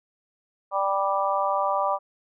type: harmonic tone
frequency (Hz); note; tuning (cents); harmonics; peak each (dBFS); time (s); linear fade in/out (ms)
196.1; G3; +1; 3 / 4 / 5 / 6; -27 / -27 / -27 / -27; 0.71-1.99; 50
effects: none